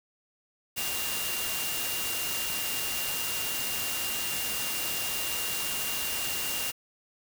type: tone in noise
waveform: sine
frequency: 2794 Hz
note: F7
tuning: in tune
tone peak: -36 dBFS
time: 0.76-6.72 s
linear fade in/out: 20 ms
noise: white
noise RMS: -32 dBFS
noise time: 0.76-6.72 s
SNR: -7 dB
effects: none